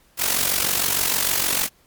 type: noise with amplitude modulation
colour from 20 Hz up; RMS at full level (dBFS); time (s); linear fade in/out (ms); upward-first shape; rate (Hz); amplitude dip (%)
white; -18; 0.17-1.69; 50; sine; 46.5; 70
effects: pink hiss -58 dBFS RMS until 1.86 s + MP3 96 kbps